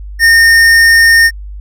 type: tone with tanh clipping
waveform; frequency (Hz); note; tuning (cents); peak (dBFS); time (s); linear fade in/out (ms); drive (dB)
sine; 1829; A#6; -33; -5; 0.19-1.31; 50; 15
effects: added 50 Hz sine -23 dBFS peak until 1.6 s